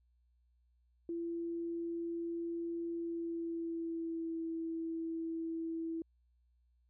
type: tone with pitch glide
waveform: sine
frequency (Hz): 337.6 to 328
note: E4 to E4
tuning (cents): +41 to -9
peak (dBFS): -36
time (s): 1.09-6.02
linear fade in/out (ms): 2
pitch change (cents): -50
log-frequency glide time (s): 2.91-4.41
effects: added 60 Hz sine -69 dBFS peak until 6.89 s